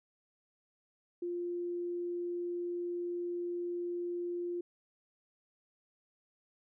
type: tone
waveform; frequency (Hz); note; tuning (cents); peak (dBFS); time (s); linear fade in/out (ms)
sine; 349.7; F4; +2; -34; 1.22-4.61; 5
effects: none